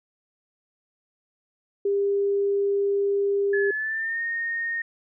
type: tone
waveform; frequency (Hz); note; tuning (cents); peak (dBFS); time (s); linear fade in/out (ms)
sine; 400.3; G4; +36; -20; 1.85-3.71; 5
type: tone with pitch glide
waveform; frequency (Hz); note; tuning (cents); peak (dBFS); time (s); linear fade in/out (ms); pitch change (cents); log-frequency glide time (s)
sine; 1714 to 1847.7; A6 to A#6; -46 to -16; -25; 3.53-4.82; 5; +130; 3.72-4.21
effects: none